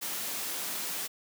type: high-pass noise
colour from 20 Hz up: white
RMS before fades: -35 dBFS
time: 0.01-1.08 s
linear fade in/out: 20 ms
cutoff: 150 Hz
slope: 24 dB/octave
effects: none